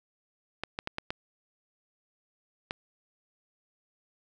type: clicks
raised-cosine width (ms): 0.3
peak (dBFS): -16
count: 6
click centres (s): 0.636 / 0.789 / 0.874 / 0.984 / 1.105 / 2.709
effects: none